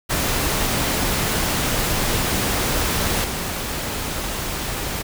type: noise with level steps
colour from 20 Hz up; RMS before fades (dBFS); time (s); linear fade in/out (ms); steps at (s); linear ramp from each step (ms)
pink; -21 / -26; 0.09-5.03; 20; 3.24; 2
effects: none